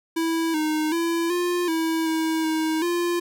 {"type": "tone with pitch steps", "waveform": "square", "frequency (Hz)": [328.3, 309.1, 335.7, 352.6, 324.8, 321, 316.8, 347.4], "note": ["E4", "D#4", "E4", "F4", "E4", "E4", "D#4", "F4"], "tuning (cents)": [-7, -11, 32, 17, -26, -46, 31, -9], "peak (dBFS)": -22, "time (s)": [0.16, 3.2], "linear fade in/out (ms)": 10, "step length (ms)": 380, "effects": []}